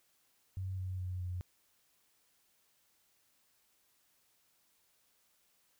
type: tone with pitch steps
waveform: sine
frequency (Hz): 94.4 / 92.83 / 91.29 / 89.77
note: F#2 / F#2 / F#2 / F2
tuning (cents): +35 / +6 / -23 / +48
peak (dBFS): -36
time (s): 0.57-1.41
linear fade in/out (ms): 0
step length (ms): 210
effects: white hiss -73 dBFS RMS until 5.79 s